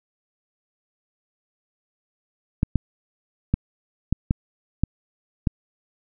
clicks, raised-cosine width 5 ms, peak -6 dBFS, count 7, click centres 2.631 / 2.757 / 3.54 / 4.126 / 4.309 / 4.836 / 5.472 s, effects none

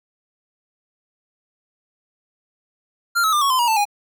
square tone with pitch steps, 1390 / 1289.4 / 1196.2 / 1109.6 / 1029.4 / 954.9 / 885.8 / 821.7 Hz, F6 / E6 / D6 / C#6 / C6 / A#5 / A5 / G#5, -9 / -39 / +31 / +1 / -29 / +41 / +11 / -19 cents, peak -16 dBFS, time 3.15-3.854 s, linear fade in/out 20 ms, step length 88 ms, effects none

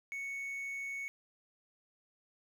triangle tone with quantisation, 2217 Hz, C#7, in tune, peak -36 dBFS, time 0.12-1.08 s, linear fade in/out 0 ms, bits 11, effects none

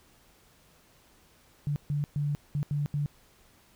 sine tone bursts at uneven times, 145.6 Hz, D3, 15 cents flat, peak -26 dBFS, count 6, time 1.67-1.76 / 1.9-2.04 / 2.16-2.35 / 2.55-2.63 / 2.71-2.86 / 2.94-3.06 s, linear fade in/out 0 ms, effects pink hiss -61 dBFS RMS until 3.75 s

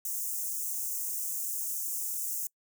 white high-pass noise, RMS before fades -34 dBFS, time 0.05-2.47 s, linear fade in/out 2 ms, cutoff 6200 Hz, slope 48 dB/octave, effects noise-tail reverb RT60 0.1 s tail -25 dB re dry

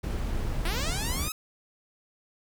brown noise, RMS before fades -30 dBFS, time 0.03-1.29 s, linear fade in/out 10 ms
5% pulse linear sweep, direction up, 311.1 to 1302 Hz, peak -20 dBFS, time 0.65-1.32 s, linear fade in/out 2 ms
effects none

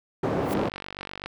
white band-pass noise, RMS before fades -26 dBFS, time 0.23-0.69 s, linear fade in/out 5 ms, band 120 to 510 Hz, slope 12 dB/octave
blue noise with exponential growth, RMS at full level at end -34 dBFS, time 0.4-0.54 s, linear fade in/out 5 ms, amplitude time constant 30 ms
click train, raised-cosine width 0.3 ms, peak -19 dBFS, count 37, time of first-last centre 0.51-1.26 s, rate 48 Hz
effects none

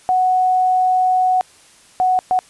sine tone bursts at uneven times, 740 Hz, F#5, in tune, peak -12 dBFS, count 3, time 0.09-1.41 / 2-2.19 / 2.31-2.39 s, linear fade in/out 0 ms, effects white hiss -48 dBFS RMS until 2.49 s + resampled to 24000 Hz

